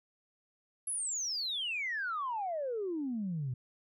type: exponential sweep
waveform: sine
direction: down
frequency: 11175 to 119.8 Hz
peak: -32 dBFS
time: 0.87-3.54 s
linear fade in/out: 5 ms
effects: tanh soft clip ceiling -28 dBFS